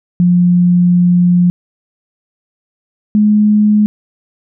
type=tone pair in turn; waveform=sine; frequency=176.9 / 210.4 Hz; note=F3 / G#3; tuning=+23 / +23 cents; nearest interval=minor third; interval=300 cents; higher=second; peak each=-6 dBFS; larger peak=neither; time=0.2-1.5 / 3.15-3.86 s; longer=first; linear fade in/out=0 ms; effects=none